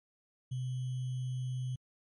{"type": "tone with sample-and-hold", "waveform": "sine", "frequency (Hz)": 127.4, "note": "C3", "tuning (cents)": -46, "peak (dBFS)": -33, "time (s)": [0.51, 1.76], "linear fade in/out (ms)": 10, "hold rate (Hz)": 3150, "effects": ["MP3 48 kbps"]}